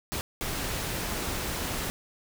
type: noise bursts at uneven times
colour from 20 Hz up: pink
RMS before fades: -32 dBFS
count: 2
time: 0.12-0.21 / 0.41-1.9 s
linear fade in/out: 0 ms
effects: none